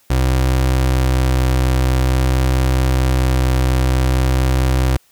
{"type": "tone with vibrato", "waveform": "30% pulse", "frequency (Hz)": 64.4, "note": "C2", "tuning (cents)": -27, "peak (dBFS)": -10, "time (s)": [0.1, 4.97], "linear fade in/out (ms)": 5, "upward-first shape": "sine", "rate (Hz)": 0.5, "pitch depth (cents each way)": 8, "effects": ["white hiss -55 dBFS RMS until 5.11 s"]}